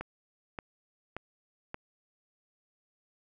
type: click train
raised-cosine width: 0.5 ms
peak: -22 dBFS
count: 4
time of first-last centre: 0.01-1.744 s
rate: 1.73 Hz
effects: none